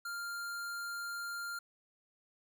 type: tone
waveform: square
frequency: 1396.9 Hz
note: F6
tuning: in tune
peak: -39 dBFS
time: 0.05-1.59 s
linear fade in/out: 5 ms
effects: none